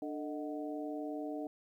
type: harmonic tone with a mistuned harmonic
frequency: 148.4 Hz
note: D3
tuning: 18 cents sharp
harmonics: 2 / 3 / 4 / 5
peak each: -39 / -45 / -44 / -47 dBFS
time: 0.02-1.47 s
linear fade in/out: 2 ms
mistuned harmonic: 4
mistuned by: +86 cents
effects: 12-bit